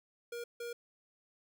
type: tone bursts at uneven times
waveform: square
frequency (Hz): 474.3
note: A#4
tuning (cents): +30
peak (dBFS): -40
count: 2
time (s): 0.32-0.44 / 0.6-0.73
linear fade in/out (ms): 5
effects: none